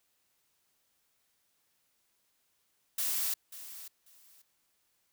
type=noise with echo; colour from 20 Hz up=blue; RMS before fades=-32 dBFS; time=2.98-3.34 s; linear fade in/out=5 ms; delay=540 ms; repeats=2; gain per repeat=-14 dB; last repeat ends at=4.42 s; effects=white hiss -75 dBFS RMS until 5.12 s